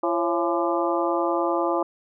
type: harmonic tone with a mistuned harmonic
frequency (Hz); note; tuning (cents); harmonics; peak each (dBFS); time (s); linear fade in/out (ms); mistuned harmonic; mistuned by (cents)
170; F3; -46; 2 / 3 / 4 / 5 / 6 / 7; -25 / -27 / -28 / -29 / -30 / -30; 0.03-1.83; 5; 3; +110
effects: none